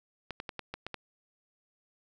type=clicks; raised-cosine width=0.3 ms; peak=-21 dBFS; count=7; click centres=0.307 / 0.401 / 0.492 / 0.593 / 0.74 / 0.866 / 0.943 s; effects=none